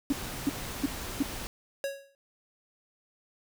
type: tone bursts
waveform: sine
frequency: 279.1 Hz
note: C#4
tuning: 12 cents sharp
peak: -22 dBFS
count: 4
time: 0.1-1.228 s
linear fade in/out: 5 ms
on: 27 ms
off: 340 ms
type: noise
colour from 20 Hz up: pink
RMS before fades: -38 dBFS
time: 0.1-1.47 s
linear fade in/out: 0 ms
type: tone with exponential decay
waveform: square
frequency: 553 Hz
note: C#5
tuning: 4 cents flat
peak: -28 dBFS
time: 1.84-2.15 s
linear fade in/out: 1 ms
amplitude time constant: 66 ms
effects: none